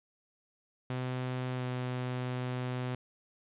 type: tone with pitch glide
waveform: sawtooth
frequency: 127.3 to 125.91 Hz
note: C3 to B2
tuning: -47 to +34 cents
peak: -29 dBFS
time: 0.9-2.95 s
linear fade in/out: 2 ms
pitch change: -19 cents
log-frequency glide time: 1.55-1.63 s
effects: resampled to 8000 Hz + 11-bit